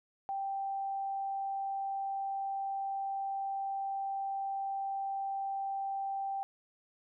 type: tone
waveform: sine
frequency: 784 Hz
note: G5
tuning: in tune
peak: -33 dBFS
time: 0.29-6.43 s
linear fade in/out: 0 ms
effects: none